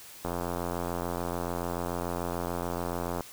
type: click train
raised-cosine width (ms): 1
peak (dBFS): -18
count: 258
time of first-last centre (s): 0.25-3.207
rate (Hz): 86.9
effects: white hiss -48 dBFS RMS until 3.32 s